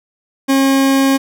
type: tone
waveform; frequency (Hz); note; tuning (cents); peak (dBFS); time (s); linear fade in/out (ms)
40% pulse; 270.8; C#4; -40; -9; 0.48-1.18; 20
effects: none